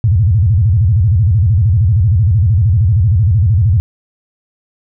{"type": "tone with vibrato", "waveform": "sine", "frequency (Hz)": 98, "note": "G2", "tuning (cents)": 0, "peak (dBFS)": -7, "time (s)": [0.04, 3.8], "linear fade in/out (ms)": 0, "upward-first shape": "square", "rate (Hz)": 13, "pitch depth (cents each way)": 260, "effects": []}